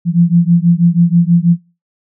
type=beating tone pair; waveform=sine; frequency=168.7 / 174.9 Hz; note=E3 / F3; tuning=+40 / +3 cents; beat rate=6.2 Hz; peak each=-10 dBFS; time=0.05-1.57 s; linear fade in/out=50 ms; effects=noise-tail reverb RT60 0.3 s tail -21 dB re dry